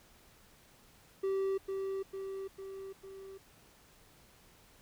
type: tone with echo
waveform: triangle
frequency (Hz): 387.3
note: G4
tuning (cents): -21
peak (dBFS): -28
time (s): 1.23-1.58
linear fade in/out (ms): 10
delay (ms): 450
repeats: 4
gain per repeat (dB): -4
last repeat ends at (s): 3.38
effects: pink hiss -62 dBFS RMS until 4.81 s